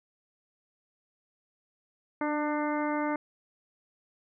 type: harmonic tone with a mistuned harmonic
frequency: 298.9 Hz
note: D4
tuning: 31 cents sharp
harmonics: 1 / 2 / 3 / 4 / 5 / 6 / 7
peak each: -30 / -34 / -34 / -38 / -40 / -45 / -41 dBFS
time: 2.21-3.16 s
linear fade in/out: 2 ms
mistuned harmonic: 1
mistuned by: -16 cents
effects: none